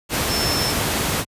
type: tone in noise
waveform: sine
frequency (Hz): 5330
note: E8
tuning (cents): +18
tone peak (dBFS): -23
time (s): 0.28-0.74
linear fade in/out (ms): 50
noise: pink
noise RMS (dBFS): -21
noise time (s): 0.09-1.25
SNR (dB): -5
effects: high-pass 60 Hz 12 dB/octave + resampled to 32000 Hz